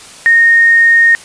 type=tone; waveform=sine; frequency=1849 Hz; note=A#6; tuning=15 cents flat; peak=-4 dBFS; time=0.26-1.15 s; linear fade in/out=0 ms; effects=white hiss -34 dBFS RMS until 1.24 s + resampled to 22050 Hz